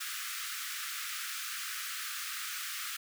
pink high-pass noise, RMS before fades -39 dBFS, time 0-2.97 s, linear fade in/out 10 ms, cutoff 1200 Hz, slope 96 dB/octave, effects none

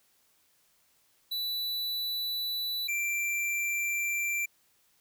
square tone pair in turn, 3960 / 2355 Hz, B7 / D7, +4 / +4 cents, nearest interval major sixth, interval 900 cents, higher first, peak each -31 / -29 dBFS, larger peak second, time 1.31-2.88 / 2.88-4.46 s, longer second, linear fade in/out 10 ms, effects white hiss -68 dBFS RMS until 5 s

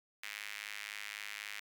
sawtooth tone with high-pass filter, 103.83 Hz, G#2, in tune, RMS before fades -45 dBFS, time 0.23-1.6 s, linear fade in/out 5 ms, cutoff 2100 Hz, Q 2.6, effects none

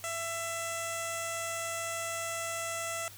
15% pulse tone with low-pass filter, 667 Hz, E5, 20 cents sharp, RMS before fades -36 dBFS, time 0.04-3.08 s, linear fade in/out 0 ms, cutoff 8800 Hz, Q 9.4, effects added 100 Hz sine -54 dBFS peak until 3.17 s + white hiss -51 dBFS RMS until 3.17 s

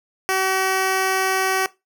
10% pulse tone, 380 Hz, F#4, 46 cents sharp, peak -10 dBFS, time 0.29-1.66 s, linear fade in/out 0 ms, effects noise-tail reverb RT60 0.2 s tail -18 dB re dry

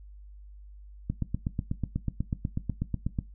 click train, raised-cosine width 5 ms, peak -16 dBFS, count 18, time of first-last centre 1.1-3.188 s, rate 8.14 Hz, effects noise-tail reverb RT60 0.2 s tail -17 dB re dry + added 50 Hz sine -45 dBFS peak until 3.34 s

